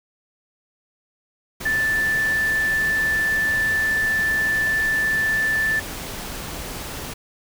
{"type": "tone in noise", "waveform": "sine", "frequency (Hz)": 1760, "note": "A6", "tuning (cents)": 0, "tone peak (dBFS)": -18, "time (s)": [1.65, 5.8], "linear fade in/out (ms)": 10, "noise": "pink", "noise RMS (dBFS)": -32, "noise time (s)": [1.6, 7.14], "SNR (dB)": 11, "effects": []}